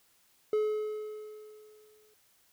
triangle tone with exponential decay, 427.2 Hz, G#4, 49 cents sharp, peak -22 dBFS, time 0.53-2.14 s, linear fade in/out 2 ms, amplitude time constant 350 ms, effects white hiss -67 dBFS RMS until 2.52 s

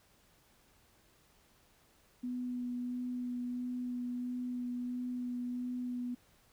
sine tone with vibrato, 246.9 Hz, B3, in tune, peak -35 dBFS, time 2.23-6.15 s, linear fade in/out 10 ms, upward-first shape sine, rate 1.5 Hz, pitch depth 12 cents each way, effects pink hiss -67 dBFS RMS until 6.52 s

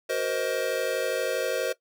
square chord, C half-diminished seventh, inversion second, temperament just, 376.7 / 470.9 / 523.3 / 627.9 Hz, Gb4 / Bb4 / C5 / Eb5, +31 / +18 / 0 / +16 cents, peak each -36 / -31 / -30 / -33 dBFS, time 0.09-1.73 s, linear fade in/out 10 ms, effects noise-tail reverb RT60 0.1 s tail -18 dB re dry

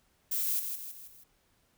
violet noise with echo, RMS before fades -31 dBFS, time 0.31-0.6 s, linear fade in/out 10 ms, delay 160 ms, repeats 4, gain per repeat -6 dB, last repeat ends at 1.24 s, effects pink hiss -70 dBFS RMS until 1.77 s

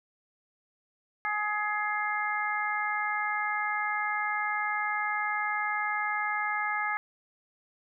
harmonic tone, 420 Hz, G#4, 19 cents sharp, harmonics 2 / 3 / 4 / 5, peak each -33 / -33 / -33 / -33 dBFS, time 1.25-6.97 s, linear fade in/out 0 ms, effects none

